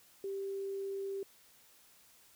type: tone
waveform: sine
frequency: 392 Hz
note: G4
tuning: in tune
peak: -36 dBFS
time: 0.24-1.23 s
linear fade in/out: 2 ms
effects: white hiss -63 dBFS RMS until 2.35 s